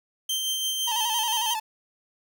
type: tone with tremolo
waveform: sawtooth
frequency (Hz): 3136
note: G7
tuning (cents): 0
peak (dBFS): -21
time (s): 0.29-1.54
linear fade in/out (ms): 5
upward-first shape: sine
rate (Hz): 5.9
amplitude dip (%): 30
type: tone with vibrato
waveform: 45% pulse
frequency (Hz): 910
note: A#5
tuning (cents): -42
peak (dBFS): -27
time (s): 0.87-1.6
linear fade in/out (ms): 10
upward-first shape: square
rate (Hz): 11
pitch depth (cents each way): 73
effects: none